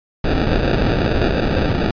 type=noise with sample-and-hold; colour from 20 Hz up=pink; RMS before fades=-17 dBFS; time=0.24-1.91 s; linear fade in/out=2 ms; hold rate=1050 Hz; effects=resampled to 11025 Hz